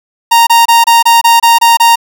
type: tone bursts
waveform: 45% pulse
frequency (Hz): 929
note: A#5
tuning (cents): -6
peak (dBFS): -3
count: 9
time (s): 0.31-1.958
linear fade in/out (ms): 10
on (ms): 160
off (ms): 26
effects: none